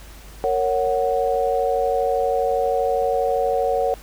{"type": "chord", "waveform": "sine", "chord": "F# major", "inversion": "first", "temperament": "just", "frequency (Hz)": [462.5, 555, 740], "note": ["A#4", "C#5", "F#5"], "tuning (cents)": [-14, 2, 0], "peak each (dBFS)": -22, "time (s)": [0.44, 3.94], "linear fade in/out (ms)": 0, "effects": ["added 50 Hz sine -40 dBFS peak until 4.02 s", "pink hiss -45 dBFS RMS until 4.02 s"]}